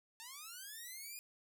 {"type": "linear sweep", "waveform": "5% pulse", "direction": "up", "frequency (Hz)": [880, 2472], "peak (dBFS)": -37, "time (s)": [0.2, 1.19], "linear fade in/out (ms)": 0, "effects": []}